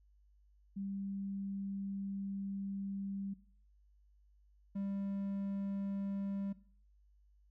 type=tone pair in turn; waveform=sine / triangle; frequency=196.9 / 197.67 Hz; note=G3 / G3; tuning=+8 / +15 cents; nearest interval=unison; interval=7 cents; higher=second; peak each=-38 / -34 dBFS; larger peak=second; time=0.76-3.34 / 4.75-6.53 s; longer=first; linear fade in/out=10 ms; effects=noise-tail reverb RT60 0.5 s tail -18 dB re dry + added 50 Hz sine -64 dBFS peak until 7.5 s